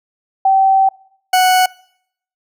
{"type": "tone pair in turn", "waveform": ["sine", "40% pulse"], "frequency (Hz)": [772, 739.6], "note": ["G5", "F#5"], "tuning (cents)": [-27, -1], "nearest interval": "minor second", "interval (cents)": 74, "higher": "first", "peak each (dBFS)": -8, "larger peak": "neither", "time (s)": [[0.45, 0.89], [1.33, 1.66]], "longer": "first", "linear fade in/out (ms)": 5, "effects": ["noise-tail reverb RT60 0.7 s tail -24 dB re dry"]}